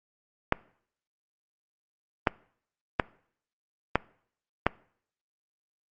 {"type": "clicks", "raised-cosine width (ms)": 0.5, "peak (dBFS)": -5, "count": 5, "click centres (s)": [0.524, 2.272, 2.998, 3.956, 4.666], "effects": ["noise-tail reverb RT60 0.6 s tail -23 dB re dry", "Opus 48 kbps"]}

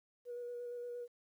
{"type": "tone with vibrato", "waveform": "sine", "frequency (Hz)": 483.6, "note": "B4", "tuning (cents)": -36, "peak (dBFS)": -40, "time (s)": [0.25, 1.08], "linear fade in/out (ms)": 50, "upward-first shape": "square", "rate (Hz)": 8.6, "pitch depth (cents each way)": 12, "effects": ["tanh soft clip ceiling -37 dBFS", "12-bit"]}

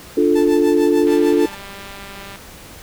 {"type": "chord", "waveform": "sine", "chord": "D minor", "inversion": "none", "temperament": "equal", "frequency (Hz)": [293.7, 349.2, 440], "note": ["D4", "F4", "A4"], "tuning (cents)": [0, 0, 0], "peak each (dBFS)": -16, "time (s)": [0.17, 1.46], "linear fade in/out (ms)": 5}
{"type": "tone with tremolo", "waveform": "sawtooth", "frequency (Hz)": 880, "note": "A5", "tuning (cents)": 0, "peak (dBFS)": -21, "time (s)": [0.35, 1.55], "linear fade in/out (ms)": 10, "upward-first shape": "triangle", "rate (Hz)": 6.7, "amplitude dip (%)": 95}
{"type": "click train", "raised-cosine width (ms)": 0.3, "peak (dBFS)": -20, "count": 256, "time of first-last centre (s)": [1.07, 2.358], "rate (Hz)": 198}
{"effects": ["pink hiss -39 dBFS RMS until 2.82 s"]}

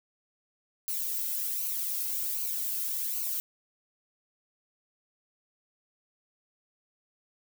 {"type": "noise with flanger", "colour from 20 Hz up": "violet", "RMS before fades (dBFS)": -32, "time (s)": [0.88, 3.4], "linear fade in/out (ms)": 0, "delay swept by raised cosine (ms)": [0.56, 1.76], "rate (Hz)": 1.3, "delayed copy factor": -0.6, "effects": []}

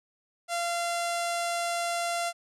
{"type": "tone with low-pass filter", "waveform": "sawtooth", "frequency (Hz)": 688, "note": "F5", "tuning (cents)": -26, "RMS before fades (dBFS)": -30, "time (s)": [0.48, 2.33], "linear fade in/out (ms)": 50, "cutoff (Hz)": 9300, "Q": 1.6, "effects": []}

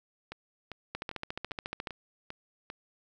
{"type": "two click trains", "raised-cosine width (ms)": 0.3, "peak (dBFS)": [-19, -24], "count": [14, 7], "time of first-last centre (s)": [[0.95, 1.872], [0.32, 2.701]], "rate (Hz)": [14.1, 2.52], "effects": []}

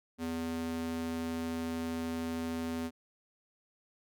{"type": "tone with high-pass filter", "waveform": "square", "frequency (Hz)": 82.41, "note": "E2", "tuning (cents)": 0, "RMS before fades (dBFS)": -36, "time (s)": [0.18, 2.91], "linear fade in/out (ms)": 50, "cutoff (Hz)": 200, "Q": 2.7, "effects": []}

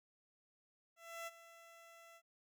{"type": "tone with ADSR envelope", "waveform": "15% pulse", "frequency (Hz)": 670, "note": "E5", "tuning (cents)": 28, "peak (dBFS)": -37, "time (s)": [0.96, 2.22], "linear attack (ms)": 310, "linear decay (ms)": 29, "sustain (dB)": -15, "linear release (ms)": 60, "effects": []}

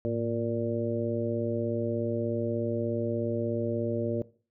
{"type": "harmonic tone with a mistuned harmonic", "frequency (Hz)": 116.7, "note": "A#2", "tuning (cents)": 2, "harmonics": [1, 2, 3, 4, 5], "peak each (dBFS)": [-33, -33, -33, -33, -33], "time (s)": [0.05, 4.22], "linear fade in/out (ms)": 0, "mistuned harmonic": 1, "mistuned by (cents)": -110, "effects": ["noise-tail reverb RT60 0.4 s tail -19 dB re dry"]}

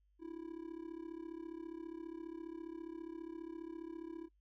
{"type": "tone with amplitude modulation", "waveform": "triangle", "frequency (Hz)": 329.6, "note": "E4", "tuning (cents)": 0, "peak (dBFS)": -38, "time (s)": [0.19, 4.29], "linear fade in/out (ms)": 50, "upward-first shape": "sine", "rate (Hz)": 34.8, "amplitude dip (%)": 90, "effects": ["noise-tail reverb RT60 0.1 s tail -20 dB re dry", "added 50 Hz sine -70 dBFS peak until 4.4 s"]}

